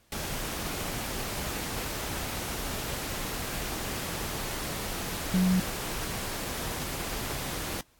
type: tone in noise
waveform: sine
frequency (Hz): 184.4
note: F#3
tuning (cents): -6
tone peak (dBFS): -21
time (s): 5.34-5.6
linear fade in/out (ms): 2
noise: pink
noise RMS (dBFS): -34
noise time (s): 0.12-7.81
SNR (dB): +10
effects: pink hiss -64 dBFS RMS until 7.99 s + AAC 64 kbps